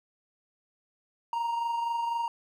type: tone pair together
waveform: triangle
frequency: 932.3 / 956.3 Hz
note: A#5 / A#5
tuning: 0 / +44 cents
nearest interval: unison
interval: 44 cents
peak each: -26 / -37 dBFS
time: 1.33-2.28 s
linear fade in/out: 2 ms
effects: none